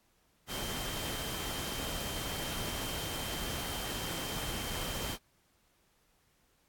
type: tone in noise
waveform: sine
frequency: 3136 Hz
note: G7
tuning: in tune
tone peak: -43 dBFS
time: 0.47-5.18 s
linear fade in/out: 50 ms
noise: pink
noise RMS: -38 dBFS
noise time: 0.47-5.18 s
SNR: -8 dB
effects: pink hiss -71 dBFS RMS until 6.68 s + AAC 64 kbps